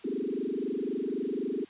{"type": "tone with frequency modulation", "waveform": "sine", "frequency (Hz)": 329.6, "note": "E4", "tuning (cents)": 0, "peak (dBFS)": -29, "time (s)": [0.04, 1.65], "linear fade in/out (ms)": 10, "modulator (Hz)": 23.9, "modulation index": 4.2, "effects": ["white hiss -55 dBFS RMS until 1.69 s", "resampled to 8000 Hz"]}